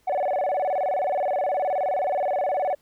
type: tone with vibrato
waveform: sine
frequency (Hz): 656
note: E5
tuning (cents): -9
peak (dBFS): -19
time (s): 0.07-2.75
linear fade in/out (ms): 10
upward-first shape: square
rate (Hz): 19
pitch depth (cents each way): 220
effects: tanh soft clip ceiling -20 dBFS + pink hiss -64 dBFS RMS until 2.81 s